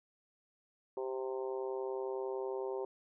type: harmonic tone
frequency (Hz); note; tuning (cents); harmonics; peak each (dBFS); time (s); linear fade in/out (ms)
130.81; C3; 0; 3 / 4 / 5 / 6 / 7 / 8; -37 / -42 / -50 / -50 / -47 / -55; 0.97-2.85; 2
effects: none